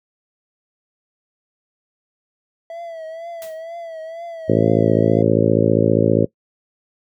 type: tone with vibrato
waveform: triangle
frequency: 659.3 Hz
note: E5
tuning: in tune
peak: -27 dBFS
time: 2.7-5.22 s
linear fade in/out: 2 ms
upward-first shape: triangle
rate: 2.1 Hz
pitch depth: 73 cents each way
type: noise with exponential decay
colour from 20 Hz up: white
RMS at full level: -36 dBFS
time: 3.42-3.64 s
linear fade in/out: 0 ms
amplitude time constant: 47 ms
type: harmonic tone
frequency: 55 Hz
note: A1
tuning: in tune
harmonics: 2 / 3 / 4 / 5 / 6 / 7 / 8 / 9 / 10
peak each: -21 / -21 / -21 / -21 / -21 / -21 / -21 / -21 / -21 dBFS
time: 4.48-6.26 s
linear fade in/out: 20 ms
effects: noise-tail reverb RT60 0.1 s tail -21 dB re dry